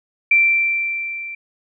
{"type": "tone with level ramp", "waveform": "sine", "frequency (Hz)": 2349, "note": "D7", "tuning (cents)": 0, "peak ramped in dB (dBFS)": [-9, -28], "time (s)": [0.31, 1.35], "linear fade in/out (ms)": 5, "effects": []}